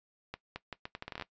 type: accelerating click train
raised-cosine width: 0.3 ms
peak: -23 dBFS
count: 13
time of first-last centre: 0.34-1.223 s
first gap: 220 ms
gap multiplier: 0.76
effects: noise-tail reverb RT60 0.1 s tail -17 dB re dry + resampled to 16000 Hz